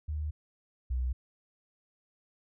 sine tone pair in turn, 75.9 / 62.82 Hz, D#2 / B1, -42 / +30 cents, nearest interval minor third, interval 328 cents, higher first, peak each -31 / -28 dBFS, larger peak second, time 0.08-0.31 / 0.9-1.13 s, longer neither, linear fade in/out 10 ms, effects none

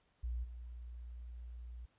sine tone with level steps, 59.7 Hz, A#1, 42 cents sharp, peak -36 / -45 dBFS, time 0.23-1.86 s, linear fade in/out 10 ms, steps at 0.43 s, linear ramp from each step 20 ms, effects pink hiss -75 dBFS RMS until 1.98 s + resampled to 8000 Hz

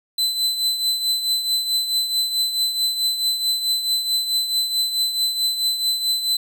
40% pulse tone with tremolo, 4030 Hz, B7, 34 cents sharp, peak -15 dBFS, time 0.18-6.37 s, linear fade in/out 5 ms, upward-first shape triangle, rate 4.6 Hz, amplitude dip 65%, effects none

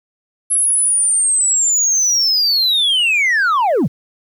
sine linear sweep, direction down, 11000 to 96.3 Hz, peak -9 dBFS, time 0.5-3.88 s, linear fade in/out 20 ms, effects tanh soft clip ceiling -11 dBFS + 8-bit

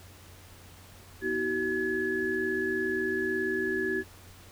sine tone cluster, 244.8 / 321.3 / 379.3 / 1699 Hz, B3 / E4 / F#4 / G#6, -15 / -44 / +43 / +39 cents, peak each -37 / -35 / -30 / -31 dBFS, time 1.21-4.04 s, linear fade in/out 50 ms, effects added 90 Hz sine -52 dBFS peak until 4.51 s + pink hiss -53 dBFS RMS until 4.51 s

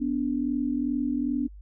sine tone pair together, 246.9 / 289.4 Hz, B3 / D4, 0 / -25 cents, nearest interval minor third, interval 275 cents, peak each -27 dBFS, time 0-1.48 s, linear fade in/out 20 ms, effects added 50 Hz sine -42 dBFS peak until 1.61 s

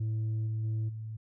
sine tone with level steps, 110 Hz, A2, in tune, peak -26 / -28 / -26 / -36 dBFS, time 0-1.17 s, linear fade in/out 10 ms, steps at 0.46 / 0.63 / 0.88 s, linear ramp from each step 20 ms, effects tanh soft clip ceiling -28 dBFS

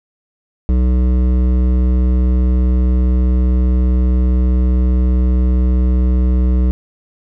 triangle tone with hard clipping, 62.4 Hz, B1, 19 cents sharp, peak -12 dBFS, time 0.69-6.71 s, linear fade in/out 0 ms, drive 16 dB, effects none

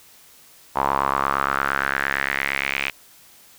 sawtooth tone with band-pass filter sweep, 68.7 Hz, C#2, 15 cents flat, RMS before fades -23 dBFS, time 0.75-2.91 s, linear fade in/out 20 ms, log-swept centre 930 to 2500 Hz, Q 4.5, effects white hiss -50 dBFS RMS until 3.58 s

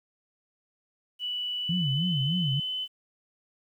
sine tone with pitch glide, 2960 to 3026 Hz, F#7 to F#7, 0 to +38 cents, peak -29 dBFS, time 1.19-2.88 s, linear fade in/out 50 ms, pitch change +38 cents, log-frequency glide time 1.6-2.1 s
sine tone with vibrato, 155.56 Hz, D#3, in tune, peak -25 dBFS, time 1.69-2.6 s, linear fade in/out 5 ms, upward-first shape sine, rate 3.3 Hz, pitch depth 280 cents each way
effects 10-bit

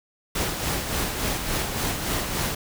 pink noise with tremolo, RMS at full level -25 dBFS, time 0.35-2.55 s, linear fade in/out 5 ms, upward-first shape sine, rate 3.5 Hz, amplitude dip 45%, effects none

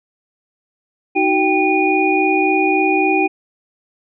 sine tone cluster, 312.8 / 376.4 / 785 / 2451 Hz, D#4 / F#4 / G5 / D#7, +9 / +30 / +2 / -27 cents, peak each -18 dBFS, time 1.15-3.28 s, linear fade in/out 20 ms, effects none

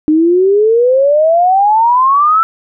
sine exponential sweep, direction up, 301.8 to 1342 Hz, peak -6 dBFS, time 0.08-2.43 s, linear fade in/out 0 ms, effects none

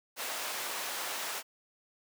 pink high-pass noise, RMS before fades -37 dBFS, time 0.16-1.43 s, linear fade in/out 50 ms, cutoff 690 Hz, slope 12 dB/octave, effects none

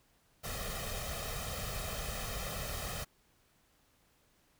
pink noise with comb filter, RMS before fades -39 dBFS, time 0.43-3.05 s, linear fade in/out 20 ms, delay 1.6 ms, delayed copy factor +0.75, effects pink hiss -70 dBFS RMS until 4.59 s

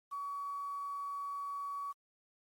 sine tone with quantisation, 1132 Hz, C#6, 36 cents sharp, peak -37 dBFS, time 0.11-1.93 s, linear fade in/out 20 ms, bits 10, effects MP3 64 kbps

